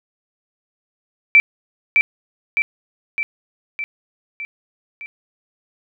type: tone with echo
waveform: sine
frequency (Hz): 2332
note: D7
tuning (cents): -13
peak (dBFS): -6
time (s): 1.35-1.4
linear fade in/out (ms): 0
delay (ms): 610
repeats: 6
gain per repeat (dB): -4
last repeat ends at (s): 5.06
effects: none